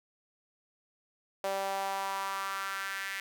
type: tone with high-pass filter sweep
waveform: sawtooth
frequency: 194.9 Hz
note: G3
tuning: 10 cents flat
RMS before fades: -35 dBFS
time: 1.44-3.2 s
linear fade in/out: 0 ms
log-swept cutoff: 600 to 1900 Hz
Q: 3.3
effects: none